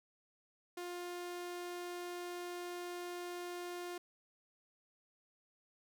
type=tone; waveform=sawtooth; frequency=353 Hz; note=F4; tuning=19 cents sharp; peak=-38 dBFS; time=0.77-3.98 s; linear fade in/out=5 ms; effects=none